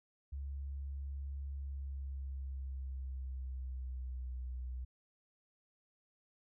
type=tone with pitch glide; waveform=sine; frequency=69.2 to 62.73 Hz; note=C#2 to B1; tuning=-2 to +28 cents; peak=-39 dBFS; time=0.32-4.85 s; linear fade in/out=10 ms; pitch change=-170 cents; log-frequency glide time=1.54-4.36 s; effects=none